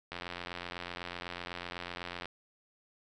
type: click train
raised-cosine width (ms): 0.3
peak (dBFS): -23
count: 189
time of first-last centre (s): 0.12-2.256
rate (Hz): 88
effects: none